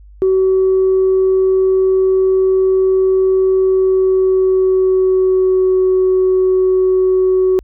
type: tone with pitch glide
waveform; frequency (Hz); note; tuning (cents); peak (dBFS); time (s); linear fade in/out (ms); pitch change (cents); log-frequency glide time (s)
sine; 378.5 to 373.3; F#4 to F#4; +39 to +15; -8; 0.22-7.59; 0; -24; 3.57-5.77
effects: tanh soft clip ceiling -6 dBFS + added 50 Hz sine -37 dBFS peak until 7.63 s